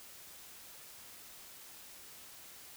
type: silence
effects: white hiss -53 dBFS RMS until 2.76 s